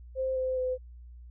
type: tone with pitch steps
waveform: sine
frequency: 523.3 / 516.4 / 509.6 Hz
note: C5 / C5 / C5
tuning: 0 / -23 / -46 cents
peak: -27 dBFS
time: 0.15-0.78 s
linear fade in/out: 50 ms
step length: 210 ms
effects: added 60 Hz sine -45 dBFS peak until 1.3 s